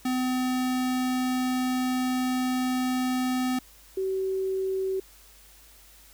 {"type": "tone pair in turn", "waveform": ["square", "sine"], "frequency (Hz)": [254.5, 381.3], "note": ["C4", "G4"], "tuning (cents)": [-48, -48], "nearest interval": "perfect fifth", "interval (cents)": 700, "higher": "second", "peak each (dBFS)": -25, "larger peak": "neither", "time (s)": [[0.05, 3.59], [3.97, 5]], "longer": "first", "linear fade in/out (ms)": 5, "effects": ["added 50 Hz sine -56 dBFS peak until 6.13 s", "white hiss -54 dBFS RMS until 6.13 s"]}